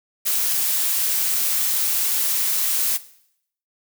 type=noise; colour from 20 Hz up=blue; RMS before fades=-21 dBFS; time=0.25-2.98 s; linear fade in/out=20 ms; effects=noise-tail reverb RT60 0.7 s tail -17 dB re dry